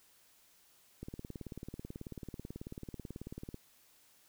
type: click train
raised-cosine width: 3 ms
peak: -30 dBFS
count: 47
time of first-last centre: 1.03-3.544 s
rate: 18.3 Hz
effects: white hiss -66 dBFS RMS until 4.28 s